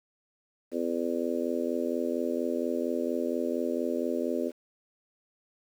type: harmonic tone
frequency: 84.3 Hz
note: E2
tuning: 39 cents sharp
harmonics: 3 / 4 / 5 / 6 / 7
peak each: -32 / -33 / -34 / -35 / -35 dBFS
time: 0.71-4.52 s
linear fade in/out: 50 ms
effects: 9-bit